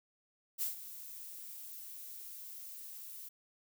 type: noise with ADSR envelope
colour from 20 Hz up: violet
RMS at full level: -34 dBFS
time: 0.58-3.29 s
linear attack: 38 ms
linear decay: 130 ms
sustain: -14 dB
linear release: 10 ms
effects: none